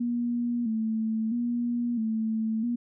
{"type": "tone with vibrato", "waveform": "sine", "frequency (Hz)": 230, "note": "A#3", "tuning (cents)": -23, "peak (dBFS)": -25, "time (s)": [0, 2.76], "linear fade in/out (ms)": 10, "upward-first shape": "square", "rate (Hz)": 0.76, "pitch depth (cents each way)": 68, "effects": []}